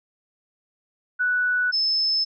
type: tone pair in turn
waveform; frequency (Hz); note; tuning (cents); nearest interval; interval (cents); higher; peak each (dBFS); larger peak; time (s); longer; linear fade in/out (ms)
sine; 1480 / 5238; F#6 / E8; 0 / -12; octave + minor seventh; 2188; second; -19; neither; 1.19-1.72 / 1.72-2.25; neither; 20
effects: none